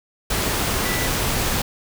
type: tone in noise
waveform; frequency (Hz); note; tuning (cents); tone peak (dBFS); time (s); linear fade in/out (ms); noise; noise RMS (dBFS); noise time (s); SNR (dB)
sine; 1975.5; B6; 0; -28; 0.85-1.07; 5; pink; -22; 0.3-1.62; -9
effects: none